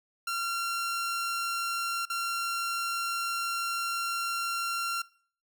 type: tone with dropouts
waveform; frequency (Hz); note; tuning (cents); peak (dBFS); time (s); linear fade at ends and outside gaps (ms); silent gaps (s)
sawtooth; 1373; F6; -30; -26; 0.27-5.02; 5; 2.054-2.099
effects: noise-tail reverb RT60 0.5 s tail -22 dB re dry